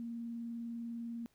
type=tone with vibrato; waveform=sine; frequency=233.1 Hz; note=A#3; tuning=in tune; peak=-39 dBFS; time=0-1.26 s; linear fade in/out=0 ms; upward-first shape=triangle; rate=20 Hz; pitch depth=29 cents each way; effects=pink hiss -74 dBFS RMS until 1.34 s